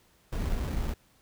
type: noise with sample-and-hold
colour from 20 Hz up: brown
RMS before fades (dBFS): -30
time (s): 0.32-0.94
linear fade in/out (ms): 10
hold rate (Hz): 2100
effects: pink hiss -64 dBFS RMS until 1.21 s